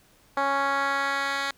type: tone with band-pass filter sweep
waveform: 10% pulse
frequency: 277.2 Hz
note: C#4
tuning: in tune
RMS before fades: -26 dBFS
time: 0.37-1.51 s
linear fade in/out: 2 ms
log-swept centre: 950 to 2700 Hz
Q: 1.1
effects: pink hiss -59 dBFS RMS until 1.57 s